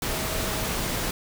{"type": "tone in noise", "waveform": "sine", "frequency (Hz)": 640, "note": "D#5", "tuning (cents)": 49, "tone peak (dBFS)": -37, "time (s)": [0.1, 0.67], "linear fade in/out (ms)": 2, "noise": "pink", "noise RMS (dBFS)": -28, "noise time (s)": [0.02, 1.11], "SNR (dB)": -12, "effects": []}